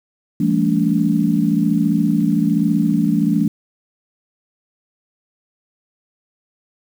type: tone cluster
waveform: sine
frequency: 170.2 / 204.3 / 225.5 / 287.2 Hz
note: F3 / G#3 / A3 / D4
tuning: -44 / -28 / +43 / -39 cents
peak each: -19 dBFS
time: 0.4-3.48 s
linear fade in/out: 5 ms
effects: 7-bit